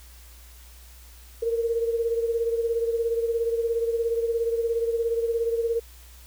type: beating tone pair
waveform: sine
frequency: 460 / 477 Hz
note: A#4 / A#4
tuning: -23 / +40 cents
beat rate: 17 Hz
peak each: -23 / -30 dBFS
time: 1.42-5.8 s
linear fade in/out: 10 ms
effects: added 60 Hz sine -46 dBFS peak until 6.26 s + white hiss -52 dBFS RMS until 6.26 s